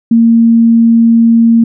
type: tone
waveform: sine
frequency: 230 Hz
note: A#3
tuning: 23 cents flat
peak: -3 dBFS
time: 0.11-1.64 s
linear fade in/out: 5 ms
effects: none